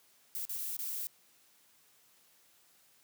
violet noise with dropouts, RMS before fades -38 dBFS, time 0.35-1.07 s, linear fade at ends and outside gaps 0 ms, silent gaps 0.452-0.494 / 0.581-0.585 / 0.767-0.79 s, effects white hiss -66 dBFS RMS until 3.03 s + high-pass 100 Hz 12 dB/octave

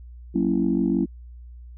sine chord, F# dominant seventh, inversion none, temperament just, 185 / 231.2 / 277.5 / 333 Hz, F#3 / A#3 / C#4 / E4, 0 / -14 / +2 / +18 cents, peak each -24 dBFS, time 0.34-1.06 s, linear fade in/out 20 ms, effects tanh soft clip ceiling -10 dBFS + added 60 Hz sine -39 dBFS peak until 1.77 s

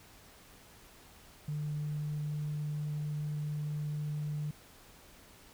sine tone, 149.3 Hz, D3, 29 cents sharp, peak -32 dBFS, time 1.48-4.51 s, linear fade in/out 5 ms, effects tanh soft clip ceiling -29 dBFS + pink hiss -57 dBFS RMS until 5.53 s

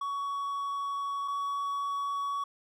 triangle tone pair in turn, 1122 / 1126 Hz, C#6 / C#6, +21 / +27 cents, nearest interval unison, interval 6 cents, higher second, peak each -29 / -28 dBFS, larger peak second, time 0.01-1.28 / 1.28-2.44 s, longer first, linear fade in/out 5 ms, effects none

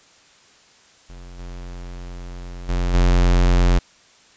square tone with level steps, 44.33 Hz, F1, 27 cents sharp, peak -37 / -32 / -19 / -13 dBFS, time 1.09-3.79 s, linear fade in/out 10 ms, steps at 1.38 / 2.68 / 2.93 s, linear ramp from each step 20 ms, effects white hiss -52 dBFS RMS until 4.36 s + resampled to 16000 Hz

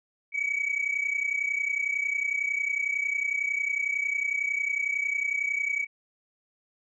sine tone pair together, 2254 / 2285 Hz, C#7 / D7, +28 / -48 cents, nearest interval unison, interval 24 cents, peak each -27 dBFS, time 0.32-5.87 s, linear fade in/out 50 ms, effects tanh soft clip ceiling -21 dBFS

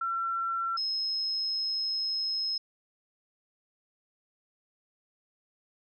sine tone pair in turn, 1354 / 5157 Hz, E6 / E8, +46 / -39 cents, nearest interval octave + major seventh, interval 2315 cents, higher second, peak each -28 dBFS, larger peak neither, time 0.01-0.77 / 0.77-2.58 s, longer second, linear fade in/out 5 ms, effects none

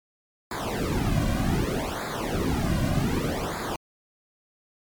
brown noise with flanger, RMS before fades -26 dBFS, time 0.51-3.76 s, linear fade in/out 2 ms, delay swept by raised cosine 0.34 to 2.34 ms, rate 0.65 Hz, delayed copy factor -0.95, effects MP3 96 kbps

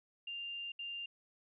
sine tone bursts at uneven times, 2794 Hz, F7, in tune, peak -40 dBFS, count 2, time 0.27-0.72 / 0.79-1.06 s, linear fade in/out 5 ms, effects none

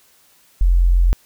sine tone, 43.82 Hz, F1, 7 cents sharp, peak -10 dBFS, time 0.61-1.13 s, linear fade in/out 0 ms, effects white hiss -54 dBFS RMS until 1.25 s

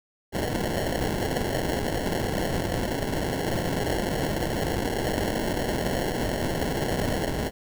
white noise with sample-and-hold, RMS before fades -27 dBFS, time 0.32-7.51 s, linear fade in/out 50 ms, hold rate 1225 Hz, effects none

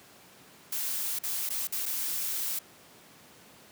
blue noise with dropouts, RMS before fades -32 dBFS, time 0.72-2.59 s, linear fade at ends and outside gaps 5 ms, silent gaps 1.189-1.235 / 1.492-1.502 / 1.673-1.722 / 1.857-1.861 s, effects pink hiss -54 dBFS RMS until 3.71 s + high-pass 150 Hz 12 dB/octave

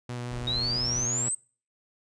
sawtooth tone with vibrato, 122 Hz, B2, 21 cents flat, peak -29 dBFS, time 0.09-1.29 s, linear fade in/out 5 ms, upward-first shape square, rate 5.8 Hz, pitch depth 9 cents each way
brown noise, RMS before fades -40 dBFS, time 0.3-1.06 s, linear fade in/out 20 ms
sine exponential sweep, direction up, 3742 to 8372 Hz, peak -26 dBFS, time 0.47-1.35 s, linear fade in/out 5 ms
effects noise-tail reverb RT60 0.4 s tail -24 dB re dry + resampled to 22050 Hz

